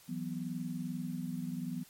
sine chord, E suspended second, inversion none, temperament just, 164.81 / 185.42 / 247.2 Hz, E3 / F#3 / B3, 0 / +4 / +2 cents, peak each -40 / -40 / -39 dBFS, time 0.08-1.84 s, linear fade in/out 20 ms, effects white hiss -59 dBFS RMS until 1.89 s + MP3 64 kbps

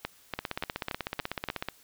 two click trains, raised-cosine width 0.3 ms, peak -15 / -15 dBFS, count 6 / 22, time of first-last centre 0.05-1.487 / 0.39-1.686 s, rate 3.48 / 16.2 Hz, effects white hiss -59 dBFS RMS until 1.83 s

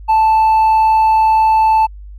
triangle tone with hard clipping, 879 Hz, A5, 2 cents flat, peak -7 dBFS, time 0.08-1.87 s, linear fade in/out 20 ms, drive 1 dB, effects added 50 Hz sine -30 dBFS peak until 2.18 s

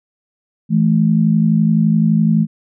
sine tone pair together, 164.81 / 216.6 Hz, E3 / A3, 0 / -27 cents, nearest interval perfect fourth, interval 473 cents, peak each -13 dBFS, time 0.69-2.47 s, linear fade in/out 50 ms, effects none

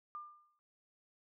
sine tone with exponential decay, 1199 Hz, D6, 36 cents sharp, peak -40 dBFS, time 0.15-0.59 s, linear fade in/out 0 ms, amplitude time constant 95 ms, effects none

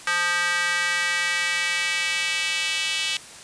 square tone with high-pass filter sweep, 175.3 Hz, F3, 7 cents sharp, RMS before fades -24 dBFS, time 0.07-3.17 s, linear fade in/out 2 ms, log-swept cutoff 1500 to 2900 Hz, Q 2.5, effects white hiss -42 dBFS RMS until 3.43 s + resampled to 22050 Hz

